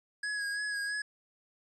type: tone with vibrato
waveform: square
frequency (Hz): 1661.2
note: G#6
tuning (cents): 0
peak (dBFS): -33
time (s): 0.23-1.02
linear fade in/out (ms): 5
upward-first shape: sine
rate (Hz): 3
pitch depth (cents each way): 30
effects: resampled to 24000 Hz